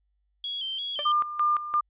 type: tone with vibrato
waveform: sine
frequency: 3229 Hz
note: G#7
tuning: 49 cents flat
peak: -29 dBFS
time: 0.44-1.12 s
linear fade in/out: 2 ms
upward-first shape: square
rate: 2.9 Hz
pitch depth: 55 cents each way
type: tone with exponential decay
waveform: sawtooth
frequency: 587.3 Hz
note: D5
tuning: in tune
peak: -24 dBFS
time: 0.99-1.07 s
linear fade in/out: 1 ms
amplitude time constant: 16 ms
type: tone with tremolo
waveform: sine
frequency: 1200 Hz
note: D6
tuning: 37 cents sharp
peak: -20 dBFS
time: 1.05-1.81 s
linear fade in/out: 10 ms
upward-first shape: square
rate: 2.9 Hz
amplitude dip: 75%
effects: added 50 Hz sine -69 dBFS peak until 1.89 s + resampled to 8000 Hz